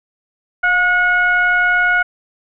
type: tone with frequency modulation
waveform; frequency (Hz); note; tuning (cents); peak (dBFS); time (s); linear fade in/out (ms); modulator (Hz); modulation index
sine; 1450; F#6; -35; -11; 0.63-2.03; 10; 737; 0.68
effects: none